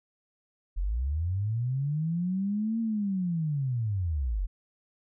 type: linear two-way sweep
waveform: sine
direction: up then down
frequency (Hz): 40 to 230 to 40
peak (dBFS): -26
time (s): 0.76-4.47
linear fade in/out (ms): 20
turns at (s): 2.8
effects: none